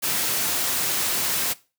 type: noise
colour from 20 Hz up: white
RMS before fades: -24 dBFS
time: 0.02-1.54 s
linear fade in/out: 20 ms
effects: noise-tail reverb RT60 0.3 s tail -19 dB re dry + high-pass 100 Hz 12 dB/octave